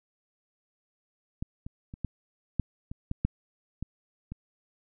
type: clicks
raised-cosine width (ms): 5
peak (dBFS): -20 / -26 / -28 / -18 / -13 / -25 / -18 / -12 / -21 / -25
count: 10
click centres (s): 1.425 / 1.665 / 1.939 / 2.047 / 2.597 / 2.915 / 3.114 / 3.25 / 3.826 / 4.32
effects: none